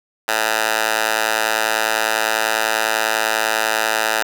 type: tone with high-pass filter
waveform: 10% pulse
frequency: 110.1 Hz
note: A2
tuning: 2 cents sharp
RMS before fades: -19 dBFS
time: 0.28-4.23 s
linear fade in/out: 5 ms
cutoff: 1000 Hz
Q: 1.4
effects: none